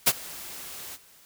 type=noise with ADSR envelope; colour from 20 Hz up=white; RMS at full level=-17 dBFS; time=0.06-0.98 s; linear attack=15 ms; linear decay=47 ms; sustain=-23 dB; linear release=39 ms; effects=white hiss -55 dBFS RMS until 1.25 s